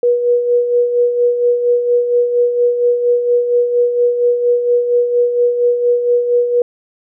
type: tone with tremolo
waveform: sine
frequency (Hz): 483.9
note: B4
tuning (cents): -35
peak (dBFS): -8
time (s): 0.03-6.62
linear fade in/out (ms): 2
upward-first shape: sine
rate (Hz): 4.3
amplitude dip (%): 55
effects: none